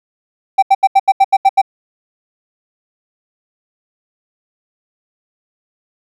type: tone bursts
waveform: triangle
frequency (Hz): 778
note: G5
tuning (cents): -13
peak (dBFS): -3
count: 9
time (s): 0.58-1.617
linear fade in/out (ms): 10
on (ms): 45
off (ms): 79
effects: none